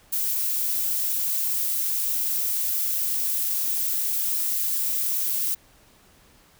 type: noise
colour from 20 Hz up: violet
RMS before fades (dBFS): -25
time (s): 0.12-5.55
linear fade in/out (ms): 10
effects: pink hiss -56 dBFS RMS until 6.59 s